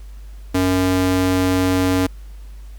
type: tone with high-pass filter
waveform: square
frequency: 92.5 Hz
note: F#2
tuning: in tune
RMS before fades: -17 dBFS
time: 0.54-2.07 s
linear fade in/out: 10 ms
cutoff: 190 Hz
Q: 3.1
effects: added 50 Hz sine -33 dBFS peak until 2.78 s + pink hiss -53 dBFS RMS until 2.78 s